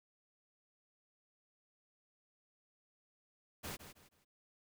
pink noise with echo, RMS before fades -44 dBFS, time 3.63-3.77 s, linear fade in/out 20 ms, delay 160 ms, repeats 3, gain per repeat -10 dB, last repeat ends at 4.25 s, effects none

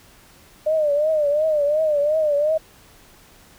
sine tone with vibrato, 603 Hz, D5, 46 cents sharp, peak -16 dBFS, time 0.66-2.58 s, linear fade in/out 10 ms, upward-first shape triangle, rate 2.8 Hz, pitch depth 110 cents each way, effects pink hiss -50 dBFS RMS until 3.58 s

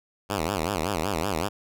5% pulse tone with vibrato, 89.5 Hz, F2, 43 cents sharp, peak -14 dBFS, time 0.29-1.49 s, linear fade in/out 20 ms, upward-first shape sine, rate 5.3 Hz, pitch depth 260 cents each way, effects none

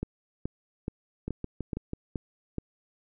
two click trains, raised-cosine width 3 ms, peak -20 / -18 dBFS, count 5 / 7, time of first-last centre 1.28-1.934 / 0.03-2.583 s, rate 6.12 / 2.35 Hz, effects none

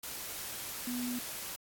sine tone in noise, 246.1 Hz, B3, 6 cents flat, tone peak -34 dBFS, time 0.87-1.19 s, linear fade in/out 5 ms, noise white, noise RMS -41 dBFS, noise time 0.03-1.56 s, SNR +4 dB, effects AAC 64 kbps

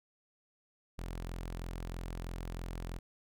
sawtooth tone, 43.1 Hz, F1, 22 cents flat, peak -35 dBFS, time 0.98-2.99 s, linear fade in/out 10 ms, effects none

